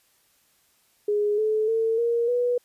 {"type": "tone with pitch steps", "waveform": "sine", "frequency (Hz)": [415.3, 432.4, 450.3, 468.9, 488.2], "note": ["G#4", "A4", "A4", "A#4", "B4"], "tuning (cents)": [0, -30, 40, 10, -20], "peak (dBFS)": -20, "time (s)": [1.08, 2.58], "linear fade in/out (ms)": 5, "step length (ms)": 300, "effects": ["white hiss -64 dBFS RMS until 2.64 s", "resampled to 32000 Hz"]}